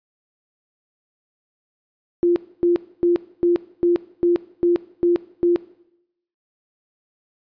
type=tone bursts; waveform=sine; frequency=347.7 Hz; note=F4; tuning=8 cents flat; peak=-13 dBFS; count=9; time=2.23-5.56 s; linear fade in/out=0 ms; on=130 ms; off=270 ms; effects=noise-tail reverb RT60 0.8 s tail -18 dB re dry + resampled to 11025 Hz